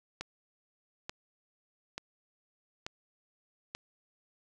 click train, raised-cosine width 0.2 ms, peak -20 dBFS, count 5, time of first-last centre 0.21-3.75 s, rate 1.13 Hz, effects none

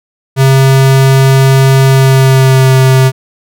square tone with pitch glide, 134.1 to 131.49 Hz, C3 to C3, +43 to +9 cents, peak -4 dBFS, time 0.36-3.12 s, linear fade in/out 50 ms, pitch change -34 cents, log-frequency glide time 1.85-2.76 s, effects none

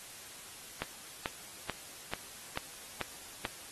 click train, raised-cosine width 0.3 ms, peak -17 dBFS, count 7, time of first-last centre 0.82-3.452 s, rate 2.28 Hz, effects white hiss -49 dBFS RMS until 3.71 s + AAC 32 kbps

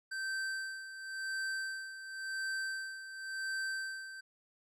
square tone with tremolo, 1555 Hz, G6, 14 cents flat, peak -35 dBFS, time 0.11-4.21 s, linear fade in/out 10 ms, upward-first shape sine, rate 0.93 Hz, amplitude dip 70%, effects low-pass 9000 Hz 12 dB/octave

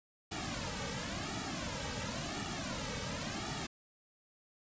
pink noise with flanger, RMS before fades -39 dBFS, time 0.31-3.67 s, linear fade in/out 10 ms, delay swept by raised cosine 1.9 to 2.9 ms, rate 0.94 Hz, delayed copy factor -1, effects resampled to 16000 Hz

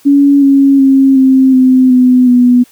sine tone with pitch steps, 282 / 275.7 / 269.6 / 263.6 / 257.7 / 252 / 246.3 Hz, C#4 / C#4 / C#4 / C4 / C4 / B3 / B3, +30 / -9 / -48 / +13 / -26 / +35 / -5 cents, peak -3 dBFS, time 0.05-2.64 s, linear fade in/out 20 ms, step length 370 ms, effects white hiss -45 dBFS RMS until 2.71 s

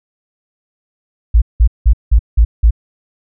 sine tone bursts, 55.8 Hz, A1, 25 cents sharp, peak -4 dBFS, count 6, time 1.34-2.708 s, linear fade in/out 10 ms, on 78 ms, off 180 ms, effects none

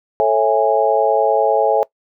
sine chord, A major seventh, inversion none, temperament just, 440 / 550 / 660 / 825 Hz, A4 / C#5 / E5 / G#5, 0 / -14 / +2 / -12 cents, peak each -17 dBFS, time 0.2-1.83 s, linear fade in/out 0 ms, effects noise-tail reverb RT60 0.1 s tail -21 dB re dry

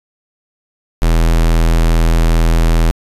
square tone, 41.2 Hz, E1, in tune, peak -9 dBFS, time 1.02-2.91 s, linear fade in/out 0 ms, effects resampled to 32000 Hz

